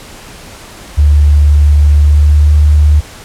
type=tone with pitch glide; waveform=sine; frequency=73.4 to 74.64 Hz; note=D2 to D2; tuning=0 to +29 cents; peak=-3 dBFS; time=0.97-3.01 s; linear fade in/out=20 ms; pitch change=+29 cents; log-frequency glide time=1.93-2.52 s; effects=pink hiss -32 dBFS RMS until 3.24 s + low-pass 11000 Hz 12 dB/octave